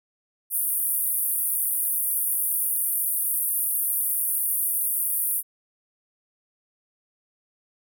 white band-pass noise, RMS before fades -25 dBFS, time 0.5-5.43 s, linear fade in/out 50 ms, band 9300 to 16000 Hz, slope 96 dB/octave, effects none

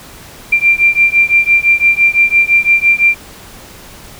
sine beating tone pair, 2367 / 2372.9 Hz, D7 / D7, +13 / +17 cents, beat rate 5.9 Hz, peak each -10 dBFS, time 0.52-3.15 s, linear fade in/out 10 ms, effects pink hiss -35 dBFS RMS until 4.19 s

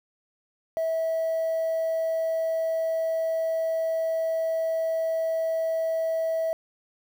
sine tone, 650 Hz, E5, 24 cents flat, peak -22 dBFS, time 0.77-6.53 s, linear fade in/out 0 ms, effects tanh soft clip ceiling -20 dBFS + 8-bit

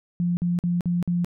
sine tone bursts, 174.61 Hz, F3, in tune, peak -20 dBFS, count 5, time 0.2-1.246 s, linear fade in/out 0 ms, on 170 ms, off 49 ms, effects none

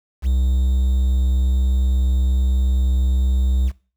triangle tone with quantisation, 64.2 Hz, C2, 32 cents flat, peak -13 dBFS, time 0.22-3.72 s, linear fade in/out 50 ms, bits 7, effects noise-tail reverb RT60 0.4 s tail -20 dB re dry

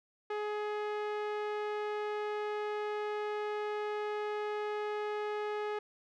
sawtooth tone with low-pass filter, 420 Hz, G#4, 19 cents sharp, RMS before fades -36 dBFS, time 0.3-5.79 s, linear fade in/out 5 ms, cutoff 2300 Hz, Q 0.69, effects none

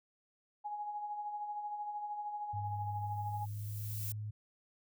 sine tone with tremolo, 833 Hz, G#5, 5 cents sharp, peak -36 dBFS, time 0.64-3.46 s, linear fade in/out 20 ms, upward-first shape sine, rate 13 Hz, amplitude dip 45%
sine tone with pitch glide, 102.4 to 106.01 Hz, G#2 to G#2, -24 to +36 cents, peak -38 dBFS, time 2.53-4.31 s, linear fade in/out 10 ms, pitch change +60 cents, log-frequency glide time 2.92-3.95 s
violet noise with exponential growth, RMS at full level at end -40 dBFS, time 2.64-4.12 s, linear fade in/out 2 ms, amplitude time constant 320 ms
effects none

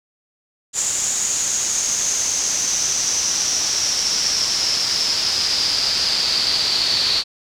brown noise with band-pass filter sweep, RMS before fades -20 dBFS, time 0.73-7.24 s, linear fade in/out 50 ms, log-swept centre 7100 to 4400 Hz, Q 8.6, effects none

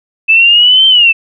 sine linear two-way sweep, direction up then down, 2613 to 3136 to 2613 Hz, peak -3 dBFS, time 0.28-1.13 s, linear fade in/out 20 ms, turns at 0.87 s, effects none

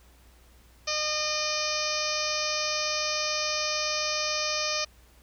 harmonic tone, 609 Hz, D#5, 37 cents flat, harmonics 1 / 2 / 3 / 4 / 5 / 6 / 7 / 8 / 9 / 10, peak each -34 / -35 / -40 / -34 / -39 / -40 / -37 / -34 / -34 / -35 dBFS, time 0.87-4.85 s, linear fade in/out 10 ms, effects added 60 Hz sine -55 dBFS peak until 5.22 s + pink hiss -60 dBFS RMS until 5.22 s

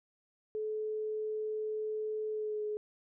sine tone with pitch glide, 430.8 to 422.9 Hz, A4 to G#4, -37 to +31 cents, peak -33 dBFS, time 0.55-2.77 s, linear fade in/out 0 ms, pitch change -32 cents, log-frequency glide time 2.31-2.63 s, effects none

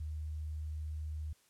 sine tone, 76.9 Hz, D#2, 20 cents flat, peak -37 dBFS, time 0-1.33 s, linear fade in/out 5 ms, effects white hiss -69 dBFS RMS until 1.49 s + low-pass 11000 Hz 12 dB/octave

